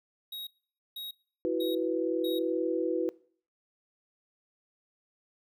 square tone bursts, 3790 Hz, A#7, 28 cents sharp, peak -38 dBFS, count 4, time 0.32-2.39 s, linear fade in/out 5 ms, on 150 ms, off 490 ms
sine chord, E suspended second, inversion none, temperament equal, 329.6 / 370 / 493.9 Hz, E4 / F#4 / B4, 0 / 0 / 0 cents, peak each -31 dBFS, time 1.45-3.09 s, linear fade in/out 0 ms
effects noise-tail reverb RT60 0.5 s tail -22 dB re dry

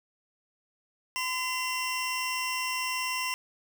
25% pulse tone pair together, 1020 / 2741 Hz, C6 / F7, -44 / -33 cents, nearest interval octave + perfect fourth, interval 1711 cents, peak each -28 dBFS, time 1.16-3.34 s, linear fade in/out 0 ms, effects none

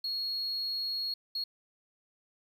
triangle tone bursts at uneven times, 4310 Hz, C#8, 49 cents flat, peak -29 dBFS, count 2, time 0.04-1.14 / 1.35-1.44 s, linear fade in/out 5 ms, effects tanh soft clip ceiling -27 dBFS + 11-bit

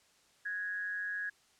sine tone with amplitude modulation, 1661.2 Hz, G#6, in tune, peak -32 dBFS, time 0.45-1.3 s, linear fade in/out 10 ms, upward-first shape sine, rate 187 Hz, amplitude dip 55%, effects white hiss -67 dBFS RMS until 1.59 s + low-pass 8000 Hz 12 dB/octave

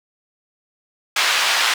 white band-pass noise, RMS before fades -18 dBFS, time 1.16-1.74 s, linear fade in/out 5 ms, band 930 to 3500 Hz, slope 12 dB/octave, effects none

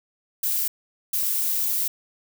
violet noise bursts at uneven times, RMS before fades -24 dBFS, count 2, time 0.43-0.68 / 1.13-1.88 s, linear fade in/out 5 ms, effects none

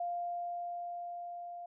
sine tone with level ramp, 698.5 Hz, F5, in tune, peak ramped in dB -33 to -42 dBFS, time 0-1.66 s, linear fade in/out 5 ms, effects none

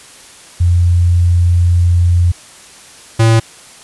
sine / square tone pair in turn, 87.31 / 113.13 Hz, F2 / A2, 0 / +49 cents, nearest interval major third, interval 449 cents, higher second, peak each -7 dBFS, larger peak neither, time 0.6-2.32 / 3.19-3.4 s, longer first, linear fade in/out 10 ms, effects white hiss -38 dBFS RMS until 3.83 s + resampled to 24000 Hz

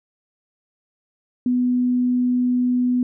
sine tone, 248.2 Hz, B3, 9 cents sharp, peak -16 dBFS, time 1.46-3.03 s, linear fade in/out 2 ms, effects none

